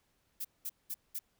violet noise bursts, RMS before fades -38 dBFS, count 4, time 0.4-1.192 s, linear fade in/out 10 ms, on 48 ms, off 200 ms, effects pink hiss -75 dBFS RMS until 1.39 s

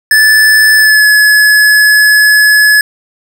square tone with pitch glide, 1744 to 1703.2 Hz, A6 to G#6, -16 to +43 cents, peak -4 dBFS, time 0.11-2.81 s, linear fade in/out 2 ms, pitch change -41 cents, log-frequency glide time 0.77-1.05 s, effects none

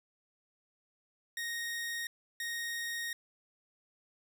sawtooth tone bursts at uneven times, 1864.7 Hz, A#6, in tune, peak -32 dBFS, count 2, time 1.37-2.07 / 2.4-3.13 s, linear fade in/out 2 ms, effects none

